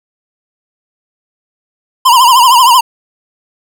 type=tone with vibrato; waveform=square; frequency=987.8 Hz; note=B5; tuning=in tune; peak=-4 dBFS; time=2.05-2.81 s; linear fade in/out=10 ms; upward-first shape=triangle; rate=13 Hz; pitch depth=140 cents each way; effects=none